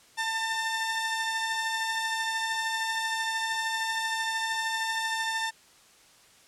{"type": "tone pair together", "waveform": "sawtooth", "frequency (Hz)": [893, 1799], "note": ["A5", "A6"], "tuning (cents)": [25, 38], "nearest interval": "octave", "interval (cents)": 1213, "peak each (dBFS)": -27, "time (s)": [0.17, 5.51], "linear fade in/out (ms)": 20, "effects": ["white hiss -57 dBFS RMS until 6.47 s", "low-pass 9000 Hz 12 dB/octave"]}